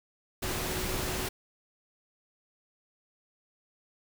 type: tone in noise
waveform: sine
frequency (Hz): 370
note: F#4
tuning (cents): 0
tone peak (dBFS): -39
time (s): 0.42-1.29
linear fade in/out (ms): 10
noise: pink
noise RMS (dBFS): -33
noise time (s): 0.42-1.29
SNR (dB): -9
effects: none